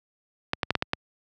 clicks, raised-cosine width 0.3 ms, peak -7 dBFS, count 6, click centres 0.534 / 0.632 / 0.706 / 0.753 / 0.824 / 0.934 s, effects high-pass 80 Hz 12 dB/octave

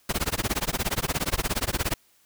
pink noise with tremolo, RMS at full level -24 dBFS, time 0.09-1.94 s, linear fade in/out 5 ms, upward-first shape sine, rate 17 Hz, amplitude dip 100%, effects white hiss -62 dBFS RMS until 2.25 s

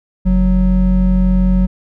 triangle tone pair together, 46.44 / 185 Hz, F#1 / F#3, +7 / 0 cents, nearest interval 2 octaves, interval 2393 cents, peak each -10 dBFS, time 0.25-1.67 s, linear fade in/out 20 ms, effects none

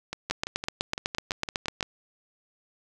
two click trains, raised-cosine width 0.2 ms, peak -9 / -15 dBFS, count 13 / 11, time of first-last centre 0.31-1.808 / 0.13-1.828 s, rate 8.01 / 5.89 Hz, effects none

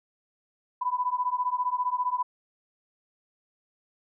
sine beating tone pair, 987.8 / 1002.8 Hz, B5 / B5, 0 / +26 cents, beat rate 15 Hz, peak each -28 / -28 dBFS, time 0.81-2.23 s, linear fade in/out 10 ms, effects none

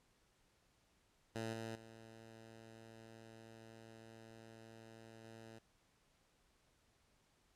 10% pulse tone with level steps, 112.7 Hz, A2, 42 cents sharp, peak -33 / -36 / -48 / -46 dBFS, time 1.35-5.59 s, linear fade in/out 10 ms, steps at 1.53 / 1.75 / 5.24 s, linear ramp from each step 2 ms, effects pink hiss -75 dBFS RMS until 7.55 s + low-pass 10000 Hz 12 dB/octave

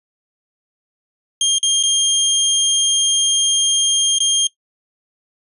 25% pulse tone with dropouts, 3211 Hz, G7, 41 cents sharp, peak -9 dBFS, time 1.41-4.47 s, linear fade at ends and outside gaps 2 ms, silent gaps 1.584-1.629 / 1.828-1.835 / 4.185-4.203 s, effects noise-tail reverb RT60 0.1 s tail -19 dB re dry + resampled to 32000 Hz

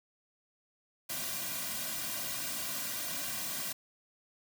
white noise with comb filter, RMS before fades -37 dBFS, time 1.09-3.73 s, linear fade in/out 10 ms, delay 2.3 ms, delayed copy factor -1, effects none

